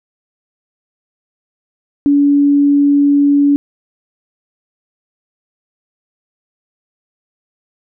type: tone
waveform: sine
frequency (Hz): 285.3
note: C#4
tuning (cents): +50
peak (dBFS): -7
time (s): 2.06-3.56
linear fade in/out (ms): 0
effects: none